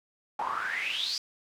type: noise with band-pass filter sweep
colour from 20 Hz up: pink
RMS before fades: -32 dBFS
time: 0.39-1.18 s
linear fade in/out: 2 ms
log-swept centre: 840 to 5100 Hz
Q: 9.7
effects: none